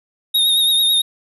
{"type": "tone with vibrato", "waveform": "square", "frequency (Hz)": 3720, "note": "A#7", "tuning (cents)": -4, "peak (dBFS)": -13, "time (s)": [0.34, 1.02], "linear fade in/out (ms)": 10, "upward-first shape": "triangle", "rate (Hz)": 9.1, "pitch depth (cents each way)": 45, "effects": []}